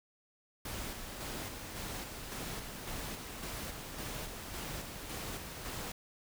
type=noise with tremolo; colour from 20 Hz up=pink; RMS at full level=-41 dBFS; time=0.65-5.92 s; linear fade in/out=5 ms; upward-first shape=square; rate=1.8 Hz; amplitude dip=35%; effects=none